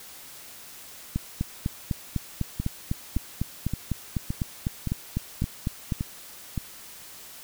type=two click trains; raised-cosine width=5 ms; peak=-13 / -15 dBFS; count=20 / 8; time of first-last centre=1.16-5.922 / 2.6-6.577 s; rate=3.99 / 1.76 Hz; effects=white hiss -45 dBFS RMS until 7.43 s